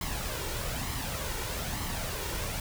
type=noise with flanger; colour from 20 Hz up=pink; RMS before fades=-34 dBFS; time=0.01-2.6 s; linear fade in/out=2 ms; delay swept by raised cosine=0.96 to 2.16 ms; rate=1.1 Hz; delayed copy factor=+0.5; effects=none